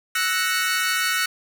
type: chord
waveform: sawtooth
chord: F# dominant seventh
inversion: third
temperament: equal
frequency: 1318.5 / 1480 / 1864.7 / 2217 Hz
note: E6 / F#6 / A#6 / C#7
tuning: 0 / 0 / 0 / 0 cents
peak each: -24 / -20 / -24 / -24 dBFS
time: 0.15-1.26 s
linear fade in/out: 5 ms
effects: none